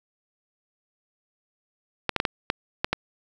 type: clicks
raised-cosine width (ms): 0.3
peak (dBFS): -6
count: 7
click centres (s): 2.093 / 2.163 / 2.201 / 2.252 / 2.501 / 2.845 / 2.93
effects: 7-bit